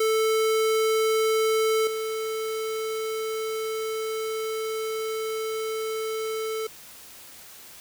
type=tone with level steps; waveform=square; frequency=440 Hz; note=A4; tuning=in tune; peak=-21 / -28 dBFS; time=0-6.67 s; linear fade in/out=5 ms; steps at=1.87 s; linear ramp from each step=2 ms; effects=white hiss -46 dBFS RMS until 7.8 s